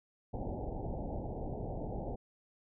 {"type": "low-pass noise", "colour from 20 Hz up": "pink", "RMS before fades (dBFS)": -39, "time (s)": [0.33, 2.16], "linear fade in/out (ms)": 10, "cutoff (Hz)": 860, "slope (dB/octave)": 96, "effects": []}